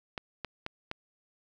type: clicks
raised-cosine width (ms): 0.3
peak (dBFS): -19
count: 4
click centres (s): 0.178 / 0.447 / 0.664 / 0.914
effects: none